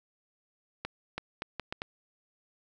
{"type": "accelerating click train", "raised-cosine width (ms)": 0.3, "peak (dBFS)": -18, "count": 6, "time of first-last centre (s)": [0.85, 1.819], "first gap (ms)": 330, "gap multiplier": 0.73, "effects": []}